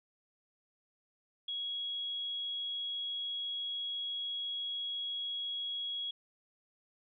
sine tone, 3322 Hz, G#7, in tune, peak -35 dBFS, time 1.48-6.11 s, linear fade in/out 5 ms, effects none

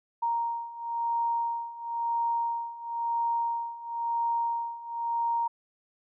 sine beating tone pair, 932.3 / 933.28 Hz, A#5 / A#5, 0 / +2 cents, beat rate 0.98 Hz, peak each -32 / -29 dBFS, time 0.22-5.48 s, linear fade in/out 10 ms, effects none

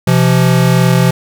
square tone pair together, 128 / 170.86 Hz, C3 / F3, -38 / -38 cents, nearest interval perfect fourth, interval 500 cents, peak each -11 dBFS, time 0.07-1.11 s, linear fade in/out 5 ms, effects none

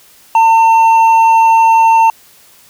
sine tone with hard clipping, 903 Hz, A5, 45 cents sharp, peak -6 dBFS, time 0.35-2.1 s, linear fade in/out 2 ms, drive 4 dB, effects white hiss -44 dBFS RMS until 2.69 s

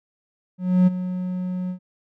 triangle tone with ADSR envelope, 182.4 Hz, F#3, 24 cents flat, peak -9 dBFS, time 0.58-1.79 s, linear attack 290 ms, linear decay 21 ms, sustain -13 dB, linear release 94 ms, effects none

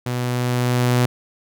sawtooth tone with level ramp, 123.47 Hz, B2, in tune, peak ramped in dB -18 to -10 dBFS, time 0.06-1.06 s, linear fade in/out 5 ms, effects none

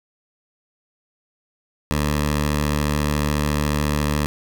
10% pulse tone with notch filter, 74.1 Hz, D2, 16 cents sharp, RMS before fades -21 dBFS, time 1.91-4.26 s, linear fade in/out 0 ms, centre 360 Hz, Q 1.9, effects none

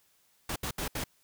pink noise bursts at uneven times, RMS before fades -34 dBFS, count 4, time 0.49-0.56 / 0.63-0.71 / 0.78-0.88 / 0.95-1.04 s, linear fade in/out 5 ms, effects white hiss -68 dBFS RMS until 1.23 s

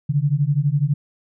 sine beating tone pair, 138.5 / 150.5 Hz, C#3 / D3, -1 / +43 cents, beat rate 12 Hz, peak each -19 dBFS, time 0.09-0.94 s, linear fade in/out 10 ms, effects none

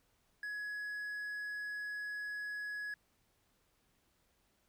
triangle tone, 1680 Hz, G#6, 19 cents sharp, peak -37 dBFS, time 0.43-2.94 s, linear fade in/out 2 ms, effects pink hiss -75 dBFS RMS until 4.68 s

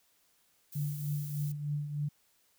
violet noise, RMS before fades -47 dBFS, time 0.72-1.52 s, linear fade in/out 5 ms
sine tone with tremolo, 146.83 Hz, D3, in tune, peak -29 dBFS, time 0.75-2.09 s, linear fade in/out 10 ms, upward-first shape triangle, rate 3.3 Hz, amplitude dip 65%
effects white hiss -70 dBFS RMS until 2.58 s

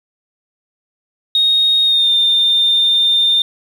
sine tone with pitch glide, 3728 to 3611 Hz, A#7 to A7, -1 to +44 cents, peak -9 dBFS, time 1.35-3.42 s, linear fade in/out 2 ms, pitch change -55 cents, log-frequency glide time 1.84-2.11 s, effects tanh soft clip ceiling -5 dBFS + 7-bit

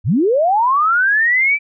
sine linear sweep, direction up, 73.42 to 2349 Hz, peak -11 dBFS, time 0.04-1.59 s, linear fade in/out 50 ms, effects none

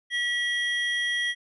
triangle tone pair together, 1935 / 3254 Hz, B6 / G#7, -36 / -36 cents, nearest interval major sixth, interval 900 cents, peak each -24 / -28 dBFS, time 0.1-1.35 s, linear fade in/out 50 ms, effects resampled to 24000 Hz

